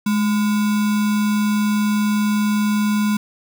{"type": "tone with sample-and-hold", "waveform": "sine", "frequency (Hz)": 210, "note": "G#3", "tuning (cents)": 19, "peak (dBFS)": -15, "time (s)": [0.06, 3.17], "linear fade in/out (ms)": 5, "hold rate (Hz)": 1225, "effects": []}